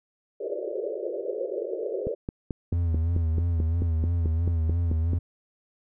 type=band-pass noise; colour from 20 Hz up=white; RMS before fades=-31 dBFS; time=0.4-2.15 s; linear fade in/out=10 ms; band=350 to 590 Hz; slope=96 dB/octave
type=click train; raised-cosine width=3 ms; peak=-17 dBFS; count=15; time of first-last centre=2.07-5.133 s; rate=4.57 Hz
type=tone with vibrato; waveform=triangle; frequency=83 Hz; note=E2; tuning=12 cents sharp; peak=-20 dBFS; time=2.72-5.19 s; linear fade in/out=10 ms; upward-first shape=sine; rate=3 Hz; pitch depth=70 cents each way
effects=none